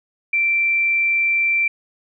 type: tone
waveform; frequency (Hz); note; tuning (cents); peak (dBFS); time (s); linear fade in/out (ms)
sine; 2348; D7; -1; -15; 0.33-1.68; 5
effects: none